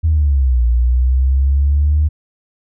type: exponential two-way sweep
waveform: sine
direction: down then up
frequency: 82 to 58.7 to 76.6 Hz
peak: -9 dBFS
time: 0.03-2.09 s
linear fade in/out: 20 ms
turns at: 0.65 s
effects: tanh soft clip ceiling -5 dBFS